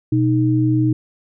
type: tone pair together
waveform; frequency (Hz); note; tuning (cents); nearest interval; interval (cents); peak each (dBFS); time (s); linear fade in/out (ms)
sine; 123.47 / 311.1; B2 / D#4; 0 / 0; octave + major third; 1600; -16; 0.12-0.93; 5
effects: none